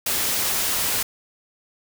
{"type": "noise", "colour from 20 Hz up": "white", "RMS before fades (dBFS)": -23, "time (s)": [0.06, 1.03], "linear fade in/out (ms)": 5, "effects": []}